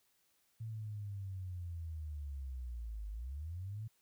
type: linear two-way sweep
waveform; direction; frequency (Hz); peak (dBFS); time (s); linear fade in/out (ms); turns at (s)
sine; down then up; 113.5 to 50.2 to 113.5; -40; 0.6-3.88; 10; 3.1
effects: white hiss -75 dBFS RMS until 4.01 s